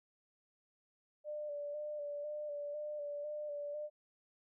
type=tone with vibrato; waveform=sine; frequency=590 Hz; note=D5; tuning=8 cents sharp; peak=-39 dBFS; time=1.24-3.9 s; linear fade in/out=50 ms; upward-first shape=square; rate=2 Hz; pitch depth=27 cents each way; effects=none